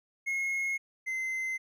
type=tone pair in turn; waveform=triangle; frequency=2163 / 2065 Hz; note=C#7 / C7; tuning=-43 / -23 cents; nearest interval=minor second; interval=80 cents; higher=first; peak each=-27 / -29 dBFS; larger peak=first; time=0.26-0.78 / 1.06-1.58 s; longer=neither; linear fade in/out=20 ms; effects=none